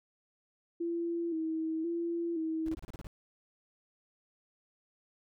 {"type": "tone with vibrato", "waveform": "sine", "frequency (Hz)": 329.6, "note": "E4", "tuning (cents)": 0, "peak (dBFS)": -31, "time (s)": [0.8, 2.75], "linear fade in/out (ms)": 10, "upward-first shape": "square", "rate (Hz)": 0.96, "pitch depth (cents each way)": 49}
{"type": "noise bursts", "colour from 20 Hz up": "brown", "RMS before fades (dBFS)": -43, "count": 8, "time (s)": [2.66, 3.069], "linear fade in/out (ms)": 0, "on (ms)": 24, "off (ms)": 31}
{"effects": []}